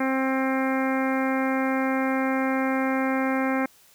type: harmonic tone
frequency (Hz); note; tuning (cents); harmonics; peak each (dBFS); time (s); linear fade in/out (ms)
264.7; C4; +20; 1 / 2 / 3 / 4 / 5 / 6 / 7 / 8 / 9; -24 / -29 / -31 / -34 / -35 / -34 / -38 / -34 / -40; 0-3.66; 5
effects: white hiss -56 dBFS RMS until 3.94 s